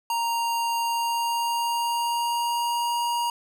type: tone with pitch glide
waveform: square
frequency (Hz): 932.3 to 948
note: A#5 to A#5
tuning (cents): 0 to +29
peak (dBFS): -24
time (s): 0.1-3.3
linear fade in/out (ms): 2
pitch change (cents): +29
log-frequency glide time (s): 0.79-2.99
effects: none